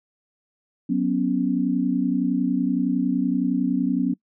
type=chord; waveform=sine; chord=F# suspended fourth; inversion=none; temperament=just; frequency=185 / 246.7 / 277.5 Hz; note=F#3 / B3 / C#4; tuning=0 / -2 / +2 cents; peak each=-25 / -23 / -23 dBFS; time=0.89-4.14 s; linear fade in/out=10 ms; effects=noise-tail reverb RT60 0.1 s tail -24 dB re dry